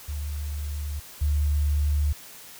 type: tone pair in turn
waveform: sine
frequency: 73.42 / 73.42 Hz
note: D2 / D2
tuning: 0 / 0 cents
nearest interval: unison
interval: 0 cents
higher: neither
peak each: -28 / -20 dBFS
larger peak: second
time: 0.08-1 / 1.21-2.13 s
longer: neither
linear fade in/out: 10 ms
effects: white hiss -45 dBFS RMS until 2.59 s